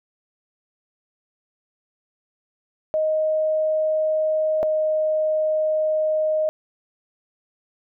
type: tone pair in turn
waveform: sine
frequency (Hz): 624 / 621.6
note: D#5 / D#5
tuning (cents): +5 / -2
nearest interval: unison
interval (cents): 7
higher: first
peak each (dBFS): -18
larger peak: neither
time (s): 2.94-4.63 / 4.63-6.49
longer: second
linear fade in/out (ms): 0
effects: none

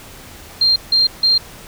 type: tone bursts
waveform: sine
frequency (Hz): 4186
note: C8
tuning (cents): 0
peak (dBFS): -10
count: 3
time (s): 0.61-1.38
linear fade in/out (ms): 5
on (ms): 150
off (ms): 160
effects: pink hiss -38 dBFS RMS until 1.67 s

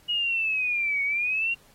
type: linear two-way sweep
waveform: sine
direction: down then up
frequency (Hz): 2900 to 2217 to 2784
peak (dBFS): -23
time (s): 0.08-1.55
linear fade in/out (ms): 20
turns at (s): 1.03
effects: pink hiss -58 dBFS RMS until 1.74 s + AAC 48 kbps

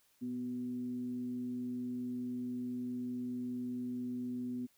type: tone with frequency modulation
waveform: sine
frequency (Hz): 247.7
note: B3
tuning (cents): +5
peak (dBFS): -36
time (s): 0.21-4.67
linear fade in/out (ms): 20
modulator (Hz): 130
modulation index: 0.28
effects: white hiss -71 dBFS RMS until 4.77 s

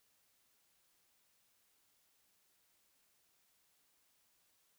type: silence
effects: white hiss -75 dBFS RMS until 4.78 s

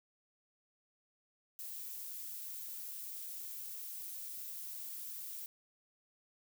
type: noise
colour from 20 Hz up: violet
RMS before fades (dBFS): -45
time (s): 1.59-5.46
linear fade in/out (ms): 0
effects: none

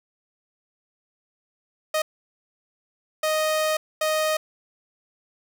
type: tone bursts at uneven times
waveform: sawtooth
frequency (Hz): 622.3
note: D#5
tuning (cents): 0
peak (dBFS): -17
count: 3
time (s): 1.94-2.02 / 3.23-3.77 / 4.01-4.37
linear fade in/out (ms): 5
effects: none

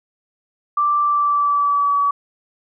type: tone with pitch glide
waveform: sine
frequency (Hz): 1174 to 1139.9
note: D6 to C#6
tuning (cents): -1 to +48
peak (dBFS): -14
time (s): 0.77-2.11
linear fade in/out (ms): 5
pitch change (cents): -51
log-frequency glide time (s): 1-1.99
effects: none

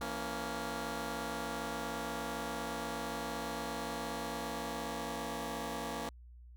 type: chord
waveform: 10% pulse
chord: A# diminished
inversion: second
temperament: just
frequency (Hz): 167.82 / 233.1 / 279.7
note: E3 / A#3 / C#4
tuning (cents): +31 / 0 / +16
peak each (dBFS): -36 / -32 / -34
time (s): 0.01-6.09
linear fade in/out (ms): 2
effects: added 60 Hz sine -51 dBFS peak until 6.56 s

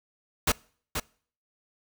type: noise with echo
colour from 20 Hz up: pink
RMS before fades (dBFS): -23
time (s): 0.47-0.52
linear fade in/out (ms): 5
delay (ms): 480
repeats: 1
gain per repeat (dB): -7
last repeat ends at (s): 1
effects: noise-tail reverb RT60 0.5 s tail -25 dB re dry

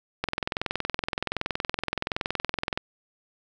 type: click train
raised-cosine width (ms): 0.3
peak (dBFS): -10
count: 55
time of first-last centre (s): 0.24-2.775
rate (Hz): 21.3
effects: none

